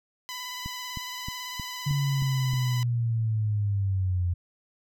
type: tone with vibrato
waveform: 10% pulse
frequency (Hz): 999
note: B5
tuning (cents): +20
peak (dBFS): -26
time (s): 0.29-2.83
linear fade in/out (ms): 0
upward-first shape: square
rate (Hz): 18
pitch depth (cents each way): 18
type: click train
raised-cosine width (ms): 5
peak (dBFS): -23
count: 7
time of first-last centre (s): 0.66-2.535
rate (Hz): 3.2
type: linear sweep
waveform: sine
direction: down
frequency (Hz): 143.5 to 86.7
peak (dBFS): -23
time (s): 1.86-4.34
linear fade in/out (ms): 10
effects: none